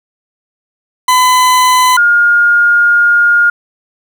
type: tone pair in turn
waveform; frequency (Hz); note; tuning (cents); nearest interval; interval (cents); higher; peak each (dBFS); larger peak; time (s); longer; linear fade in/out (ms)
40% pulse / sine; 1009 / 1420; B5 / F6; +37 / +28; tritone; 591; second; -5; neither; 1.08-1.97 / 1.97-3.5; second; 5
effects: 7-bit